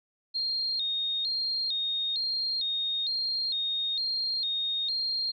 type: tone with vibrato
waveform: sine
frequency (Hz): 3951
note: B7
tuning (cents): 0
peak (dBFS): -27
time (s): 0.34-5.32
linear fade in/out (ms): 20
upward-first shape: square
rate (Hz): 1.1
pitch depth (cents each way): 110
effects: none

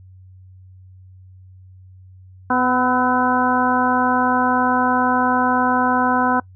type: harmonic tone with a mistuned harmonic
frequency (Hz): 251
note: B3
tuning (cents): +28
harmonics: 1 / 2 / 3 / 4 / 5 / 6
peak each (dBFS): -20 / -26 / -21 / -20 / -25 / -23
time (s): 2.5-6.4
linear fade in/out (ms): 5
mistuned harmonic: 5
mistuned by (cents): +51
effects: noise-tail reverb RT60 0.1 s tail -24 dB re dry + added 93 Hz sine -41 dBFS peak until 6.55 s

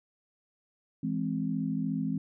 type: chord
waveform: sine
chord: E augmented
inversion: none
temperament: equal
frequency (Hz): 164.81 / 207.7 / 261.6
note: E3 / G#3 / B#3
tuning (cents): 0 / 0 / 0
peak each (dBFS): -33 / -33 / -32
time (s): 1.03-2.18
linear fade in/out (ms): 5
effects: none

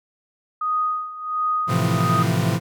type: tone with tremolo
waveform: sine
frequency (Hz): 1244.5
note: D#6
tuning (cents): 0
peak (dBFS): -18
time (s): 0.61-2.23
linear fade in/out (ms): 5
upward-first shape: sine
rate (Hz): 1.4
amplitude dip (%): 80
type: chord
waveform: 40% pulse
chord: F major seventh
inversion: first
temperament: equal with one note detuned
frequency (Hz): 110 / 130.81 / 163.49 / 174.61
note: A2 / C3 / E3 / F3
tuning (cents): 0 / 0 / -14 / 0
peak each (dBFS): -23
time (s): 1.67-2.6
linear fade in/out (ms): 50
effects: none

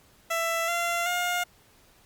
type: tone with pitch steps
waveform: 15% pulse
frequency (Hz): 665 / 687.3 / 710.3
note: E5 / F5 / F5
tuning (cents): +15 / -28 / +29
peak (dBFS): -19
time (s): 0.3-1.44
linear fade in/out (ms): 10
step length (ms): 380
effects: pink hiss -59 dBFS RMS until 2.05 s + Opus 48 kbps

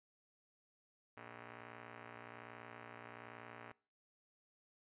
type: ring-modulated tone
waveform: 5% pulse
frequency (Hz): 174.61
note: F3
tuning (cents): 0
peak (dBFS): -37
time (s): 1.17-3.72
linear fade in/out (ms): 0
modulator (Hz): 56.7
effects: noise-tail reverb RT60 0.4 s tail -23 dB re dry + resampled to 8000 Hz

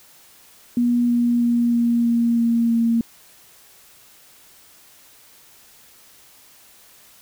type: tone with pitch steps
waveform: sine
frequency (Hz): 240.8 / 239.1 / 237.5 / 235.8 / 234.2 / 232.6 / 231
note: B3 / A#3 / A#3 / A#3 / A#3 / A#3 / A#3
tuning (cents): -44 / +44 / +33 / +20 / +8 / -4 / -16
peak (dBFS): -15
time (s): 0.77-3.01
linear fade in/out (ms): 2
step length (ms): 320
effects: white hiss -50 dBFS RMS until 7.21 s

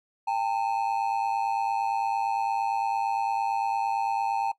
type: ring-modulated tone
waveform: triangle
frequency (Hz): 851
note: G#5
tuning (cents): +42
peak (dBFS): -19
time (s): 0.27-4.52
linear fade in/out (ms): 10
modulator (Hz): 54.4
effects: noise-tail reverb RT60 0.1 s tail -19 dB re dry

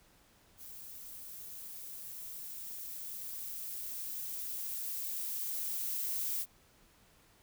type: noise with level ramp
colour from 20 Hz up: violet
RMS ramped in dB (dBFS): -49 to -35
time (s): 0.57-6.46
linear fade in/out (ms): 50
effects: pink hiss -65 dBFS RMS until 7.42 s

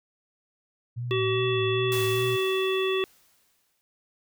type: tone with vibrato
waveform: sine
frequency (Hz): 116.54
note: A#2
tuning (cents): 0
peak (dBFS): -29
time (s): 0.96-2.37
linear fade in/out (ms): 20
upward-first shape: sine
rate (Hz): 2.5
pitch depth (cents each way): 82
type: harmonic tone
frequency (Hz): 380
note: F#4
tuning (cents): +46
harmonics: 1 / 3 / 5 / 7 / 9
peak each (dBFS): -24 / -34 / -37 / -33 / -33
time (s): 1.11-3.04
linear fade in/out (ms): 0
type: noise with exponential decay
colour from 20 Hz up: white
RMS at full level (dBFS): -34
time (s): 1.92-3.81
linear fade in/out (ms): 0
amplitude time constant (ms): 410
effects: none

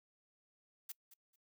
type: noise with echo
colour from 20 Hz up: blue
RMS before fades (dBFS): -45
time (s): 0.89-0.92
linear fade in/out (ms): 5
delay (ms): 220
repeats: 2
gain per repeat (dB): -15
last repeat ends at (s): 1.36
effects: noise-tail reverb RT60 0.1 s tail -25 dB re dry

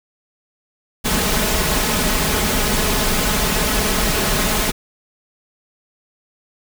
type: noise with comb filter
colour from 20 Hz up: pink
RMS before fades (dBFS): -18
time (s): 1.04-4.72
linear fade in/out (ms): 20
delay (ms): 4.7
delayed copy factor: +0.55
effects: none

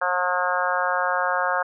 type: harmonic tone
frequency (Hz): 180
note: F#3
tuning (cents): -47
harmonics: 3 / 4 / 5 / 6 / 7 / 8 / 9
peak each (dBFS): -28 / -28 / -28 / -28 / -28 / -28 / -28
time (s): 0.01-1.63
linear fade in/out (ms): 10
effects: none

